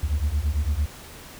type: beating tone pair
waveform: sine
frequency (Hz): 69.3 / 78.2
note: C#2 / D#2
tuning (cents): 0 / +9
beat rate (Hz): 8.9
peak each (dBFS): -22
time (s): 0.03-0.86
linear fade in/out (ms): 5
effects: tanh soft clip ceiling -18 dBFS + pink hiss -43 dBFS RMS until 1.39 s